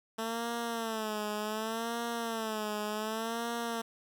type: tone with vibrato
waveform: 10% pulse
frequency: 222.2 Hz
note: A3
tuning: 17 cents sharp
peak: -25 dBFS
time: 0.18-3.82 s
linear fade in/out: 10 ms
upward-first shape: sine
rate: 0.67 Hz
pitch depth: 96 cents each way
effects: 10-bit